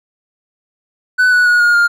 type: tone with pitch steps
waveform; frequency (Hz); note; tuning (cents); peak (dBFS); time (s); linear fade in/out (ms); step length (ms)
triangle; 1498 / 1474.8 / 1452 / 1429.5 / 1407.4; F#6 / F#6 / F#6 / F6 / F6; +21 / -6 / -33 / +40 / +13; -6; 1.18-1.88; 20; 140
effects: none